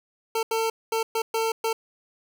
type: tone bursts at uneven times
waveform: 25% pulse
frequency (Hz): 449.4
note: A4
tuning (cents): +37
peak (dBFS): -19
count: 6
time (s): 0.35-0.43 / 0.51-0.7 / 0.92-1.03 / 1.15-1.22 / 1.34-1.52 / 1.64-1.73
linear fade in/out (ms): 5
effects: none